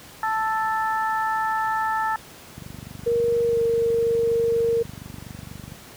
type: harmonic tone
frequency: 440 Hz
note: A4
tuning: in tune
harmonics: 2 / 3 / 4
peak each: -23 / -27 / -29 dBFS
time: 0.23-2.16 s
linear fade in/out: 2 ms
type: click train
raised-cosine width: 5 ms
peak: -23 dBFS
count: 77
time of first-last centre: 2.58-5.72 s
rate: 24.2 Hz
type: tone with pitch glide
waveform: sine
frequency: 470.2 to 462.9 Hz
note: A#4 to A#4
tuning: +15 to -12 cents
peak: -18 dBFS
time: 3.06-4.83 s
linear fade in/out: 10 ms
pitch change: -27 cents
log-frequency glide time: 3.43-3.62 s
effects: pink hiss -44 dBFS RMS until 5.96 s + high-pass 80 Hz 12 dB/octave